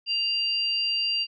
sine tone pair together, 2794 / 4726 Hz, F7 / D8, 0 / +10 cents, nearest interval major sixth, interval 910 cents, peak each -26 dBFS, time 0.06-1.27 s, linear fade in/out 50 ms, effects none

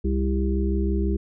harmonic tone, 66.1 Hz, C2, 18 cents sharp, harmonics 1 / 3 / 5 / 6, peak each -22 / -27 / -29 / -30 dBFS, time 0.04-1.17 s, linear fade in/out 10 ms, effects none

